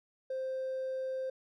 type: tone with hard clipping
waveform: triangle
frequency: 523.3 Hz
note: C5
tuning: in tune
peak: -33 dBFS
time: 0.3-1.3 s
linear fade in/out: 5 ms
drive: 2 dB
effects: none